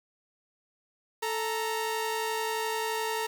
sawtooth tone pair together, 440 / 931.5 Hz, A4 / A#5, 0 / -2 cents, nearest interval octave + minor second, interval 1298 cents, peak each -28 dBFS, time 1.22-3.27 s, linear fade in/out 10 ms, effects 8-bit

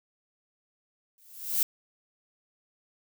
violet noise with exponential growth, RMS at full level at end -22 dBFS, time 1.18-1.63 s, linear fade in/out 1 ms, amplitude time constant 96 ms, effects none

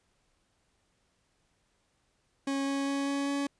40% pulse tone with pitch steps, 274.7 / 276.3 / 277.9 / 279.5 / 281.1 Hz, C#4 / C#4 / C#4 / C#4 / C#4, -16 / -6 / +4 / +14 / +24 cents, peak -28 dBFS, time 2.47-3.47 s, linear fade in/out 5 ms, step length 200 ms, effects pink hiss -73 dBFS RMS until 3.59 s + resampled to 22050 Hz

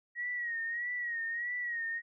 sine tone with vibrato, 1896 Hz, A#6, 29 cents sharp, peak -33 dBFS, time 0.15-2.02 s, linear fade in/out 50 ms, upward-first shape sine, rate 1.6 Hz, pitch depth 66 cents each way, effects none

